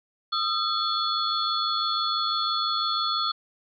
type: tone cluster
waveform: sine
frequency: 1240 / 1346 / 3445 / 4343 Hz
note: D#6 / E6 / A7 / C#8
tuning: -6 / +36 / -37 / -36 cents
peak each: -29 dBFS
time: 0.32-3.32 s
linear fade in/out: 10 ms
effects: none